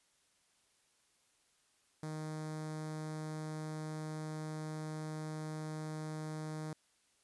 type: tone with notch filter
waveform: sawtooth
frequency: 155.3 Hz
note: D#3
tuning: 3 cents flat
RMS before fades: -42 dBFS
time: 2.03-6.73 s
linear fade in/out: 2 ms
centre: 2800 Hz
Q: 1.1
effects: white hiss -73 dBFS RMS until 7.23 s + resampled to 24000 Hz